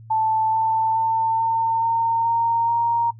sine tone with pitch steps, 880 / 888.7 / 897.5 / 906.3 / 915.3 / 924.3 / 933.4 Hz, A5 / A5 / A5 / A#5 / A#5 / A#5 / A#5, 0 / +17 / +34 / -49 / -32 / -15 / +2 cents, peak -17 dBFS, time 0.1-3.11 s, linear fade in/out 10 ms, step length 430 ms, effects noise-tail reverb RT60 0.1 s tail -22 dB re dry + added 112 Hz sine -40 dBFS peak until 3.19 s

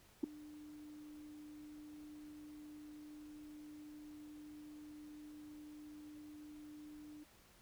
sine tone with ADSR envelope, 300 Hz, D4, 37 cents sharp, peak -27 dBFS, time 0.23-7.24 s, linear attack 9 ms, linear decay 5 ms, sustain -24 dB, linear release 9 ms, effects tanh soft clip ceiling -26 dBFS + pink hiss -66 dBFS RMS until 7.61 s

